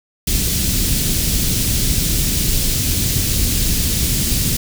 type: band-stop noise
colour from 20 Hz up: pink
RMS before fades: -17 dBFS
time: 0.27-4.57 s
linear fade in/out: 5 ms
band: 220 to 4000 Hz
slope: 12 dB/octave
effects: none